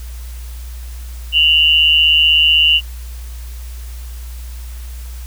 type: tone pair together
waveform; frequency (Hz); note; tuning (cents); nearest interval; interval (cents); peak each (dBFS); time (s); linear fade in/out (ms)
sine; 2788 / 2944; F7 / F#7; -4 / -9; minor second; 95; -11; 1.32-2.81; 50
effects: added 60 Hz sine -26 dBFS peak until 5.26 s + white hiss -41 dBFS RMS until 5.26 s